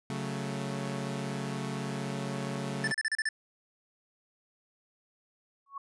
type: chord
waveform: sawtooth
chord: F# minor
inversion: second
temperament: equal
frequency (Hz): 138.59 / 185 / 220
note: C#3 / F#3 / A3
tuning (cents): 0 / 0 / 0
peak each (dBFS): -32 / -35 / -34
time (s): 0.1-2.92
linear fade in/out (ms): 0
type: tone bursts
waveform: square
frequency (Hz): 1760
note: A6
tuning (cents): 0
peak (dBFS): -28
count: 7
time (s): 2.84-3.289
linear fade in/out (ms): 2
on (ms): 35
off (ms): 34
type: tone with exponential growth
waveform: sine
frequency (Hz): 1108.7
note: C#6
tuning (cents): 0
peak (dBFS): -33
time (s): 5.66-5.78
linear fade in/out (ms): 5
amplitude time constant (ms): 26
effects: resampled to 24000 Hz

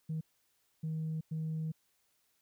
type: tone bursts at uneven times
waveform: sine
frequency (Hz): 158.4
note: D#3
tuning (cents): +31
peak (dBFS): -32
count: 3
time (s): 0.09-0.21 / 0.83-1.21 / 1.31-1.72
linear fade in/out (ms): 10
effects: tanh soft clip ceiling -31 dBFS + white hiss -75 dBFS RMS until 2.41 s

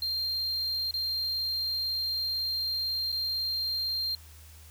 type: tone with dropouts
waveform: triangle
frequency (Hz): 4186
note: C8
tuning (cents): 0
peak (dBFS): -27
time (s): 0.02-4.15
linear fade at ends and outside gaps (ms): 2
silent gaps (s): 0.91-0.939 / 3.119-3.125
effects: added 78 Hz sine -49 dBFS peak until 4.7 s + white hiss -55 dBFS RMS until 4.7 s

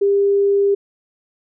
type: tone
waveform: sine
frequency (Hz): 400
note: G4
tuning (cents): +35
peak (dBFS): -12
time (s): 0.01-0.75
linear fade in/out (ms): 10
effects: none

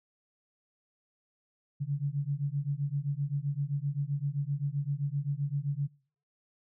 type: beating tone pair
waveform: sine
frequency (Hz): 138.59 / 146.29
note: C#3 / D3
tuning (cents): 0 / -6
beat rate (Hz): 7.7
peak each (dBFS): -32 / -32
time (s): 1.8-5.88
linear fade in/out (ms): 20
effects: noise-tail reverb RT60 0.5 s tail -25 dB re dry

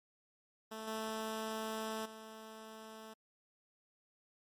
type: tone with level steps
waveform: 10% pulse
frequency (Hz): 220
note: A3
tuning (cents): 0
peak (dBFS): -35 / -30 / -41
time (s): 0.71-3.14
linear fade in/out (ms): 10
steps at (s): 0.87 / 2.05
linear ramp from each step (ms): 10
effects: MP3 64 kbps

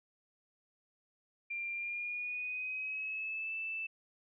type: tone with pitch glide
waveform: sine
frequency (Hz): 2382 to 2643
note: D7 to E7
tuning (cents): +24 to +4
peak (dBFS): -36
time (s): 1.5-3.87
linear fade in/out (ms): 10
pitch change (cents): +180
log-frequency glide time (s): 1.73-3.54
effects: none

